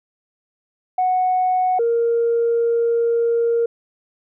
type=tone pair in turn; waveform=sine; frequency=738 / 466.2 Hz; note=F#5 / A#4; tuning=-5 / 0 cents; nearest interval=minor sixth; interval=795 cents; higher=first; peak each=-14 dBFS; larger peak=neither; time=0.98-1.79 / 1.79-3.66 s; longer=second; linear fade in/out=5 ms; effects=tanh soft clip ceiling -11 dBFS